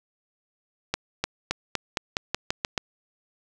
accelerating click train, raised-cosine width 0.2 ms, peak -7 dBFS, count 10, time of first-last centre 0.94-2.778 s, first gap 300 ms, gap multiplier 0.9, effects none

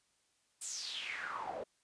pink noise with band-pass filter sweep, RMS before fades -42 dBFS, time 0.61-1.64 s, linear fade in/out 10 ms, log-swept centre 8700 to 510 Hz, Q 5.5, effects white hiss -75 dBFS RMS until 1.83 s + resampled to 22050 Hz

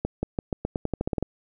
accelerating click train, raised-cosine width 2 ms, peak -12 dBFS, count 13, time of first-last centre 0.05-1.226 s, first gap 180 ms, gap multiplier 0.88, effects none

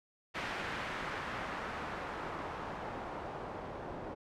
white noise with low-pass filter sweep, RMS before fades -41 dBFS, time 0.34-4.15 s, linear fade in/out 20 ms, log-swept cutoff 2000 to 690 Hz, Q 1.1, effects none

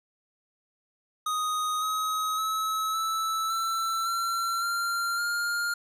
square tone with pitch steps, 1247 / 1268.8 / 1291 / 1313.5 / 1336.5 / 1359.9 / 1383.6 / 1407.8 Hz, D#6 / D#6 / E6 / E6 / E6 / F6 / F6 / F6, +3 / +33 / -37 / -7 / +23 / -46 / -17 / +13 cents, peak -27 dBFS, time 1.26-5.74 s, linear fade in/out 5 ms, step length 560 ms, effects resampled to 32000 Hz + 10-bit

